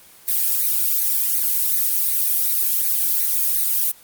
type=noise with flanger; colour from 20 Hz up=violet; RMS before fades=-19 dBFS; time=0.27-3.92 s; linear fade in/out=20 ms; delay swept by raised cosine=0.47 to 1.27 ms; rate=2.7 Hz; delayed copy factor=+0.65; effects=white hiss -47 dBFS RMS until 4.03 s + Opus 24 kbps

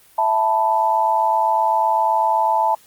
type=chord; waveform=sine; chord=E suspended fourth; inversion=none; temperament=equal; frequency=659.3 / 880 / 987.8 Hz; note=E5 / A5 / B5; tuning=0 / 0 / 0 cents; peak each=-22 / -16 / -22 dBFS; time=0.18-2.75 s; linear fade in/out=5 ms; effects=white hiss -51 dBFS RMS until 2.86 s + Opus 32 kbps

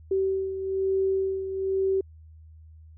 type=beating tone pair; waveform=sine; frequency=384.1 / 385.2 Hz; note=G4 / G4; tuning=-35 / -30 cents; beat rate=1.1 Hz; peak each=-24 / -31 dBFS; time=0.11-2.01 s; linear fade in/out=5 ms; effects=added 79 Hz sine -46 dBFS peak until 2.97 s

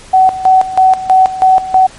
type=tone with tremolo; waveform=sine; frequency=753 Hz; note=F#5; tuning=30 cents sharp; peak=-3 dBFS; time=0.13-1.87 s; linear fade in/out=10 ms; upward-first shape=square; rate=3.1 Hz; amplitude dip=80%; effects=pink hiss -36 dBFS RMS until 1.98 s + MP3 48 kbps

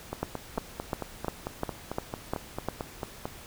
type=two click trains; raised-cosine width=1 ms; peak=-18 / -14 dBFS; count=15 / 8; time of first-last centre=0.13-3.255 / 0.23-2.686 s; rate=4.48 / 2.85 Hz; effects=pink hiss -47 dBFS RMS until 3.46 s

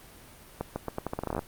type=accelerating click train; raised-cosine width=1 ms; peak=-16 dBFS; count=15; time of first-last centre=0.61-1.392 s; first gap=150 ms; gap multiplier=0.82; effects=pink hiss -51 dBFS RMS until 1.47 s + Opus 32 kbps

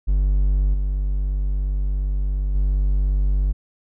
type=tone with level steps; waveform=triangle; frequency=48.6 Hz; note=G1; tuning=14 cents flat; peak=-13 / -17 / -14 dBFS; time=0.07-3.53 s; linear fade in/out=20 ms; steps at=0.74 / 2.55 s; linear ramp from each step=2 ms; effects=none

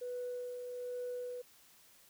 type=tone with tremolo; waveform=sine; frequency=493.4 Hz; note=B4; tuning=2 cents flat; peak=-36 dBFS; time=0.01-1.42 s; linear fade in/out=10 ms; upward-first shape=sine; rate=1.2 Hz; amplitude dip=40%; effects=tanh soft clip ceiling -34 dBFS + white hiss -63 dBFS RMS until 2.09 s

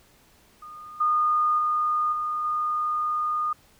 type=tone with level steps; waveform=sine; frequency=1224 Hz; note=D#6; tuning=29 cents flat; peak=-39 / -19 / -21 / -25 / -23 dBFS; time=0.62-3.53 s; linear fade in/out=5 ms; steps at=1 / 1.58 / 2.12 / 2.44 s; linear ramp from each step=10 ms; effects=pink hiss -58 dBFS RMS until 3.79 s

